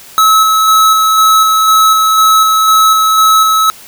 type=tone with tremolo; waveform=square; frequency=1294 Hz; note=E6; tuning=32 cents flat; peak=-5 dBFS; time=0.18-3.7 s; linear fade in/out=0 ms; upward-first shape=square; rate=2 Hz; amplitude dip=25%; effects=white hiss -35 dBFS RMS until 3.87 s